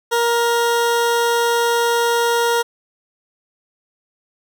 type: tone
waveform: 20% pulse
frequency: 470 Hz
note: A#4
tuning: 14 cents sharp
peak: -10 dBFS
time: 0.11-2.63 s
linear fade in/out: 20 ms
effects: none